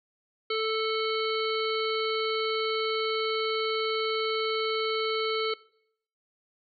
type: harmonic tone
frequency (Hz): 440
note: A4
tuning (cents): 0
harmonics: 1 / 3 / 5 / 7 / 9 / 10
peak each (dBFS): -28 / -33 / -35 / -36 / -38 / -38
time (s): 0.5-5.54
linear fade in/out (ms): 5
effects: noise-tail reverb RT60 0.7 s tail -22 dB re dry